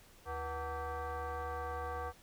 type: tone with frequency modulation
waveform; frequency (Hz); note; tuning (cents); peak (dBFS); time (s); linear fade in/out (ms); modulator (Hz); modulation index
sine; 334.7; E4; +26; -36; 0.25-2.13; 50; 410; 2.6
effects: tanh soft clip ceiling -32 dBFS + pink hiss -61 dBFS RMS until 2.22 s